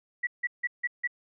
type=tone bursts; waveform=sine; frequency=1946 Hz; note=B6; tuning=26 cents flat; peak=-25 dBFS; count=5; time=0.23-1.075 s; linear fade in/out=10 ms; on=41 ms; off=160 ms; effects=none